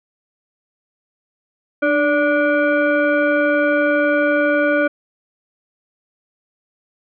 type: tone with frequency modulation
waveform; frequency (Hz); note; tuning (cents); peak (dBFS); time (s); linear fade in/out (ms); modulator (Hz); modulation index
sine; 580; D5; -22; -13; 1.82-4.88; 10; 878; 1.2
effects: none